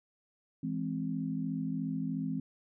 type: chord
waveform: sine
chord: E augmented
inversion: none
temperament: equal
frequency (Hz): 164.81 / 207.7 / 261.6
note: E3 / G#3 / B#3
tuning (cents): 0 / 0 / 0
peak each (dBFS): -36 / -38 / -35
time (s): 0.63-2.4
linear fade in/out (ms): 5
effects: none